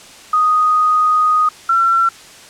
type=tone pair in turn; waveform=sine; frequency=1244.5 / 1354 Hz; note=D#6 / E6; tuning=0 / +46 cents; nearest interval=minor second; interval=146 cents; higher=second; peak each=-10 dBFS; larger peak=neither; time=0.33-1.49 / 1.69-2.09 s; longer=first; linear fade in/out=5 ms; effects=white hiss -39 dBFS RMS until 2.49 s + low-pass 8000 Hz 12 dB/octave